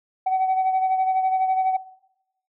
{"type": "beating tone pair", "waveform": "sine", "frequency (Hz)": [754, 766], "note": ["F#5", "G5"], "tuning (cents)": [32, -40], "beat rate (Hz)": 12, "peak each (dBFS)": [-18, -25], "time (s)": [0.26, 1.77], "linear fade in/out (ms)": 10, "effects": ["noise-tail reverb RT60 0.9 s tail -21 dB re dry", "tanh soft clip ceiling -15 dBFS"]}